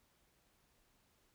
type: silence
effects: pink hiss -74 dBFS RMS until 1.34 s